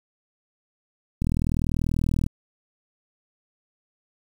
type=click train; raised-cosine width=5 ms; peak=-12 dBFS; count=43; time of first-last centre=1.22-2.265 s; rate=40.2 Hz; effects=7-bit